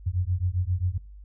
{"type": "beating tone pair", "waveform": "sine", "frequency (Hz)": [87.31, 94.81], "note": ["F2", "F#2"], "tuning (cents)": [0, 43], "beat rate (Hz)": 7.5, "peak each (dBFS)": [-26, -27], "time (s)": [0.06, 0.98], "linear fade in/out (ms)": 10, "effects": ["noise-tail reverb RT60 0.3 s tail -20 dB re dry", "added 50 Hz sine -42 dBFS peak until 1.24 s"]}